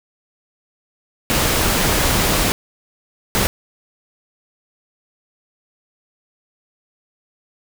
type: noise bursts at uneven times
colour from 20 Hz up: pink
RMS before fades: -17 dBFS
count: 2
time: 1.3-2.52 / 3.35-3.47 s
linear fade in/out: 0 ms
effects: none